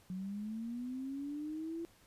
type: linear sweep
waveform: sine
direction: up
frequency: 181.1 to 338.1 Hz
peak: -38 dBFS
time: 0.1-1.85 s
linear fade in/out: 0 ms
effects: pink hiss -65 dBFS RMS until 2.06 s + resampled to 32000 Hz